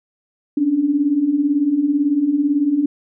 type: beating tone pair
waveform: sine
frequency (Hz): 273.9 / 291.9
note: C#4 / D4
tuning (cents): -21 / -10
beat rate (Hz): 18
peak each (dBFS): -21 / -15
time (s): 0.57-2.86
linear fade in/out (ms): 5
effects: none